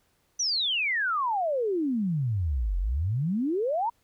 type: exponential two-way sweep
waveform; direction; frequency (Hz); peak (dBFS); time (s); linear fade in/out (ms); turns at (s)
sine; down then up; 6100 to 42.46 to 971; -24; 0.39-3.9; 10; 2.78
effects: pink hiss -69 dBFS RMS until 4.03 s